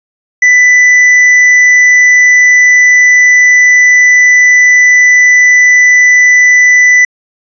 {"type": "tone with tanh clipping", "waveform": "sine", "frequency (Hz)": 1988, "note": "B6", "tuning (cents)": 11, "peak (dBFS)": -3, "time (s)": [0.42, 7.05], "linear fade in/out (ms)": 5, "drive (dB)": 6, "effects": ["resampled to 16000 Hz"]}